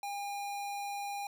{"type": "tone", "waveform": "square", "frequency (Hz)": 808, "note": "G#5", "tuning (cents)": -48, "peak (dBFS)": -37, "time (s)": [0.03, 1.27], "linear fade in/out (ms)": 2, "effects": []}